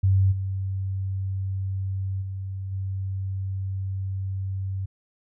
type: tone with level steps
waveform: sine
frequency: 96 Hz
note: G2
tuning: 36 cents flat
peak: -16 / -25 / -29 / -26 dBFS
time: 0.03-4.86 s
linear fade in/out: 10 ms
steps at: 0.31 / 2.21 / 2.71 s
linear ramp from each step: 20 ms
effects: none